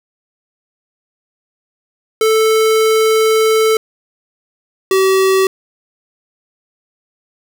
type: tone pair in turn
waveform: square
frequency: 440 / 382.2 Hz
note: A4 / G4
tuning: 0 / -44 cents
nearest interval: major second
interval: 244 cents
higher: first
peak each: -10 dBFS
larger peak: neither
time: 2.21-3.77 / 4.91-5.47 s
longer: first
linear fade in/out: 2 ms
effects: none